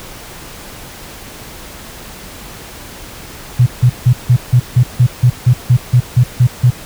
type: tone bursts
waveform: sine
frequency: 123.47 Hz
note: B2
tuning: in tune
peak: -4 dBFS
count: 14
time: 3.59-6.706 s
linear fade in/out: 10 ms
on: 74 ms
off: 160 ms
effects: pink hiss -32 dBFS RMS until 6.85 s